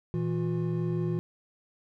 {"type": "tone cluster", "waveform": "triangle", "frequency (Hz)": [118.4, 164.1, 356.9], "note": ["A#2", "E3", "F4"], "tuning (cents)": [27, -8, 38], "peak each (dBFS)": [-31, -27, -31], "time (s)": [0.14, 1.19], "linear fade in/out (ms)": 0, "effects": []}